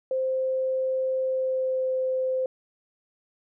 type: tone with pitch glide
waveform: sine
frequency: 522 to 518.1 Hz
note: C5 to C5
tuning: -4 to -17 cents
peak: -23 dBFS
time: 0.11-2.46 s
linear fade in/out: 2 ms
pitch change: -13 cents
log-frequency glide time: 1.22-1.92 s
effects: none